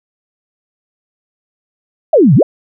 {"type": "exponential two-way sweep", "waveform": "sine", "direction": "down then up", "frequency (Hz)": [698.5, 116.5, 698.5], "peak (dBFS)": -4, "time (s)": [2.13, 2.43], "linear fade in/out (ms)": 5, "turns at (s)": 2.35, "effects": []}